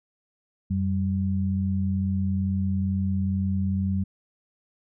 sine tone pair together, 90.95 / 193.2 Hz, F#2 / G3, -29 / -25 cents, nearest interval octave + minor second, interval 1304 cents, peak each -25 dBFS, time 0.7-4.04 s, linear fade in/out 10 ms, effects none

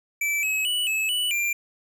square tone with pitch steps, 2320 / 2565 / 2954 / 2594 / 2962 / 2378 Hz, D7 / E7 / F#7 / E7 / F#7 / D7, -22 / -48 / -3 / -28 / +1 / +21 cents, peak -23 dBFS, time 0.21-1.53 s, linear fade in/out 5 ms, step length 220 ms, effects none

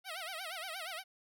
10% pulse tone with vibrato, 698.5 Hz, F5, in tune, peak -32 dBFS, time 0.04-1.04 s, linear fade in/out 50 ms, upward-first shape sine, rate 8.5 Hz, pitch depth 190 cents each way, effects none

